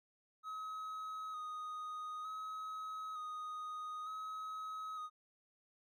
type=tone with vibrato; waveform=triangle; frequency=1260 Hz; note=D#6; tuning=21 cents sharp; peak=-40 dBFS; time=0.43-5.1 s; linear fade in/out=50 ms; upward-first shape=square; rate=0.55 Hz; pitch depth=22 cents each way; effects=none

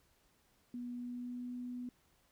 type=tone with pitch glide; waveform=sine; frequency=243.6 to 246.7 Hz; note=B3 to B3; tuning=-24 to -2 cents; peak=-40 dBFS; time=0.74-1.89 s; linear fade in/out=2 ms; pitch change=+22 cents; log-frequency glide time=0.95-1.53 s; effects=pink hiss -72 dBFS RMS until 2.31 s

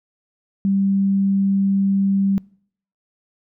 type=tone; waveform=sine; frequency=196 Hz; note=G3; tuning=in tune; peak=-15 dBFS; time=0.65-2.38 s; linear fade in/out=0 ms; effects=noise-tail reverb RT60 0.6 s tail -25 dB re dry

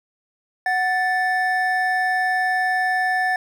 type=tone pair together; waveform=triangle; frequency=740 / 1760 Hz; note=F#5 / A6; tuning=0 / 0 cents; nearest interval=octave + minor third; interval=1500 cents; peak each=-19 dBFS; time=0.66-3.36 s; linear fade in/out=2 ms; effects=none

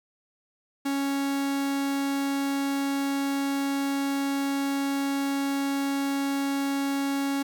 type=tone; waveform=45% pulse; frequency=277.2 Hz; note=C#4; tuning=in tune; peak=-25 dBFS; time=0.85-7.43 s; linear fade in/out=10 ms; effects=10-bit

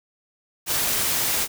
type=noise; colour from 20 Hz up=white; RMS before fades=-23 dBFS; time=0.66-1.48 s; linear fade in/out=50 ms; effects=none

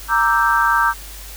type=chord; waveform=sine; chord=E half-diminished seventh; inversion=second; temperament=equal; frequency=932.3 / 1174.7 / 1318.5 / 1568 Hz; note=Bb5 / D6 / E6 / G6; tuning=0 / 0 / 0 / 0 cents; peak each=-18 / -19 / -20 / -17 dBFS; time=0.08-0.94 s; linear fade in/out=50 ms; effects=added 50 Hz sine -35 dBFS peak until 1.36 s + white hiss -37 dBFS RMS until 1.36 s

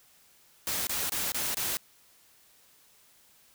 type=noise bursts; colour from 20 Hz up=white; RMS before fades=-31 dBFS; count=5; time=0.67-1.77 s; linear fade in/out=0 ms; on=200 ms; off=25 ms; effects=white hiss -61 dBFS RMS until 3.54 s

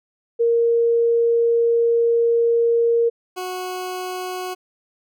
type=tone pair in turn; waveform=sine / 20% pulse; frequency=466.2 / 367 Hz; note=A#4 / F#4; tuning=0 / -14 cents; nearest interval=major third; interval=414 cents; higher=first; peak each=-14 / -21 dBFS; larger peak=first; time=0.39-3.1 / 3.36-4.55 s; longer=first; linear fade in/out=20 ms; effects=none

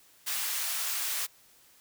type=high-pass noise; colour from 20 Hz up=white; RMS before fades=-32 dBFS; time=0.26-1.27 s; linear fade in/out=20 ms; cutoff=990 Hz; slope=12 dB/octave; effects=white hiss -60 dBFS RMS until 1.8 s

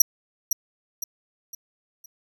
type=tone with echo; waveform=sawtooth; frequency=5780 Hz; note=F#8; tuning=41 cents flat; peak=-8 dBFS; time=0-0.02 s; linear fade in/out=5 ms; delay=510 ms; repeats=4; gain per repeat=-8 dB; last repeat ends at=2.06 s; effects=none

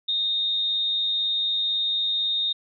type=tone with amplitude modulation; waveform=sine; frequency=3698 Hz; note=A#7; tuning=15 cents flat; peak=-20 dBFS; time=0.08-2.53 s; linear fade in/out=10 ms; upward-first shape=sine; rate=214 Hz; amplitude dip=35%; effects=none

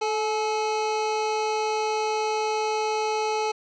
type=tone pair together; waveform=square; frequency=435.2 / 852 Hz; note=A4 / G#5; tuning=-19 / +44 cents; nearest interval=octave; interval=1163 cents; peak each=-27 dBFS; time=0.01-3.52 s; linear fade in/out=10 ms; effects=resampled to 16000 Hz + 9-bit

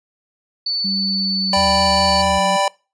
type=tone; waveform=sine; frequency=4491 Hz; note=C#8; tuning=22 cents sharp; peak=-18 dBFS; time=0.66-2.22 s; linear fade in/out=5 ms
type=tone with pitch glide; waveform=sine; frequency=194.9 to 185.45 Hz; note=G3 to F#3; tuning=-10 to +4 cents; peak=-23 dBFS; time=0.84-2.57 s; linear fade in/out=10 ms; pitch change=-86 cents; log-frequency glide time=1.02-2.32 s
type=chord; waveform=square; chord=G major; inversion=second; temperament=equal; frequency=587.3 / 784 / 987.8 Hz; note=D5 / G5 / B5; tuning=0 / 0 / 0 cents; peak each=-20 dBFS; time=1.53-2.68 s; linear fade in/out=2 ms
type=tone with vibrato; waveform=sine; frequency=78.9 Hz; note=D#2; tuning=25 cents sharp; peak=-26 dBFS; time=1.56-2.39 s; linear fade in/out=10 ms; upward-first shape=square; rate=4.7 Hz; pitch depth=67 cents each way
effects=noise-tail reverb RT60 0.3 s tail -23 dB re dry + resampled to 22050 Hz

